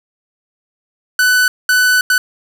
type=tone bursts at uneven times; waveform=45% pulse; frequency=1496 Hz; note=F#6; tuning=19 cents sharp; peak=-9 dBFS; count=3; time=1.19-1.48 / 1.69-2.01 / 2.1-2.18 s; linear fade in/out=2 ms; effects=none